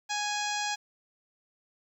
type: harmonic tone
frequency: 830.6 Hz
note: G#5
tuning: in tune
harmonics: 1 / 2 / 3 / 4 / 5 / 6 / 7 / 8 / 9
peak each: -33 / -36 / -38 / -39 / -40 / -41 / -41 / -42 / -43 dBFS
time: 0.09-0.76 s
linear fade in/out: 20 ms
effects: 10-bit